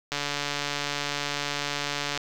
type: click train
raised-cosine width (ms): 0.2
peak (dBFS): -11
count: 297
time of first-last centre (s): 0.12-2.176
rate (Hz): 144
effects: 7-bit